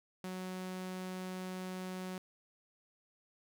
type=tone; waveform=sawtooth; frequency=185 Hz; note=F#3; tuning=in tune; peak=-36 dBFS; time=0.24-2.18 s; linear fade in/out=2 ms; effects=none